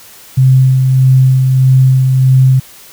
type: tone with tremolo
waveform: sine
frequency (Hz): 130.81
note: C3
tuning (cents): 0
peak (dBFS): -3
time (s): 0.37-2.6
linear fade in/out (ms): 10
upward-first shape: sine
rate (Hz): 1.6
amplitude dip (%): 35
effects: white hiss -37 dBFS RMS until 2.92 s